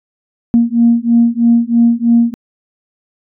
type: beating tone pair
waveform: sine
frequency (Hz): 232.7 / 235.8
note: A#3 / A#3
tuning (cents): -3 / +20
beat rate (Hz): 3.1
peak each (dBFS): -10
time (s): 0.54-2.34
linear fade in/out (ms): 0
effects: tanh soft clip ceiling 0 dBFS